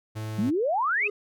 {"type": "tone", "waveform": "45% pulse", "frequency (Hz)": 108.8, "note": "A2", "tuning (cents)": -19, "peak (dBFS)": -31, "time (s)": [0.15, 0.51], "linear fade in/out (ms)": 20}
{"type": "exponential sweep", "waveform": "sine", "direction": "up", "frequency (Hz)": [185, 2698], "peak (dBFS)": -22, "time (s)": [0.38, 1.08], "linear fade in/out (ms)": 10}
{"type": "tone with exponential growth", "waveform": "triangle", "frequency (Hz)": 413.7, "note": "G#4", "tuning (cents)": -7, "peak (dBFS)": -24, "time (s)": [0.95, 1.1], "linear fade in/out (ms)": 5, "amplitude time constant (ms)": 32}
{"effects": []}